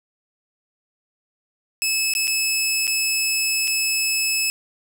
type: tone with dropouts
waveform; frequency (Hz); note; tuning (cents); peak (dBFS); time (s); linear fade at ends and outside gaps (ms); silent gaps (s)
15% pulse; 2600; E7; -24; -12; 1.82-4.5; 0; 2.137-2.151 / 2.272-2.278 / 2.87-2.877 / 3.674-3.678
effects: 7-bit